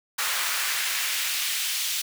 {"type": "noise with high-pass filter sweep", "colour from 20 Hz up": "pink", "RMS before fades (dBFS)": -27, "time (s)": [0.18, 2.02], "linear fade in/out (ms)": 10, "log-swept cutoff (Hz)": [1300, 3300], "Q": 1.1, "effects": []}